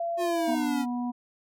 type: tone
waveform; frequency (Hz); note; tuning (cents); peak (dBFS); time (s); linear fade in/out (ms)
sine; 680; F5; -46; -27; 0-0.55; 5
type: exponential sweep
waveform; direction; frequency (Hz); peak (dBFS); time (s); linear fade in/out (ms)
square; down; 361.4 to 274.5; -28; 0.17-0.86; 50
type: harmonic tone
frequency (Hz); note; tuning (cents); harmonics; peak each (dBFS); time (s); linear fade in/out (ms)
244.3; B3; -19; 1 / 3 / 4; -28 / -38 / -40; 0.47-1.12; 20
effects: none